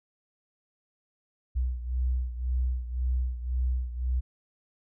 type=beating tone pair; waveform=sine; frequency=62.1 / 64 Hz; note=B1 / C2; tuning=+10 / -38 cents; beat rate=1.9 Hz; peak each=-27 / -32 dBFS; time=1.55-4.21 s; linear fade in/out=20 ms; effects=none